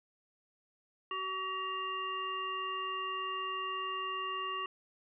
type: harmonic tone with a mistuned harmonic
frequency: 378.6 Hz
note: F#4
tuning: 40 cents sharp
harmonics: 1 / 3 / 5 / 7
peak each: -45 / -36 / -46 / -41 dBFS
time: 1.11-4.66 s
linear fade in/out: 2 ms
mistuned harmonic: 7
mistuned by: +92 cents
effects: none